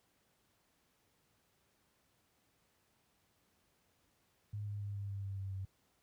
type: tone with pitch steps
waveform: sine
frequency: 103.83 / 102.64 / 101.46 / 100.29 / 99.14 / 98 / 96.88 / 95.76 Hz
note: G#2 / G#2 / G#2 / G2 / G2 / G2 / G2 / G2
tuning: 0 / -20 / -40 / +40 / +20 / 0 / -20 / -40 cents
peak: -38 dBFS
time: 4.53-5.65 s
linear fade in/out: 5 ms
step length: 140 ms
effects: pink hiss -75 dBFS RMS until 6.02 s + high-pass 60 Hz 12 dB/octave